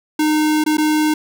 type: tone with dropouts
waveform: square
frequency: 306.5 Hz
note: D#4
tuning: 26 cents flat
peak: -14 dBFS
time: 0.19-1.14 s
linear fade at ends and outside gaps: 5 ms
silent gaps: 0.64-0.662 / 0.771-0.781 s
effects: none